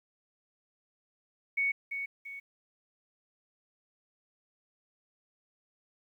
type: tone with echo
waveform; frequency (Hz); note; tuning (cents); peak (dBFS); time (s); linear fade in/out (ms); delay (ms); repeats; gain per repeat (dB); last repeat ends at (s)
sine; 2224; C#7; +5; -26; 1.57-1.72; 10; 340; 2; -7; 2.4
effects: 11-bit